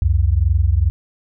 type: tone pair together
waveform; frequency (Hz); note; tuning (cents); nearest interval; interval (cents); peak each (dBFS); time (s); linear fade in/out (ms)
sine; 66.5 / 88.77; C2 / F2; +29 / +29; perfect fourth; 500; -15; 0.02-0.9; 0
effects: none